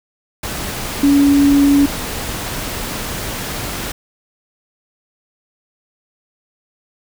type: tone in noise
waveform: sine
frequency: 282.6 Hz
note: C#4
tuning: 34 cents sharp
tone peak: -8 dBFS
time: 1.03-1.86 s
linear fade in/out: 5 ms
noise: pink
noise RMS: -24 dBFS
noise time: 0.43-3.92 s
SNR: +13 dB
effects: none